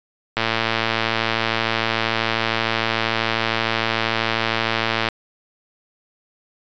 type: click train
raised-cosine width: 0.3 ms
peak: -3 dBFS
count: 534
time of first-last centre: 0.37-5.087 s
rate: 113 Hz
effects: resampled to 16000 Hz